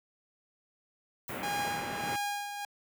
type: noise with exponential decay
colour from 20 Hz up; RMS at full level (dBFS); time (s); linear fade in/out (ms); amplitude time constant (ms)
violet; -42; 1.28-1.88; 1; 130
type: low-pass noise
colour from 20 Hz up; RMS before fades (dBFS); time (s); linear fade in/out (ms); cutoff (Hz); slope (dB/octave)
pink; -37; 1.29-2.16; 2; 2700; 24
type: tone with tremolo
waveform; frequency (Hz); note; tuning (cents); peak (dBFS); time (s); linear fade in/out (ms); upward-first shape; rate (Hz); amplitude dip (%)
sawtooth; 816; G#5; -31; -27; 1.43-2.65; 2; sine; 1.6; 55
effects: high-pass 150 Hz 12 dB/octave